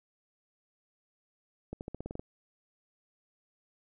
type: accelerating click train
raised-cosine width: 2 ms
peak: -25 dBFS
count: 9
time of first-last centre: 1.73-2.195 s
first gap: 79 ms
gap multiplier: 0.91
effects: none